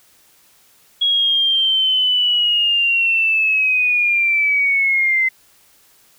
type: linear sweep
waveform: sine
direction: down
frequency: 3322 to 2056 Hz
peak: -13 dBFS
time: 1.01-5.29 s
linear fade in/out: 10 ms
effects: white hiss -53 dBFS RMS until 6.18 s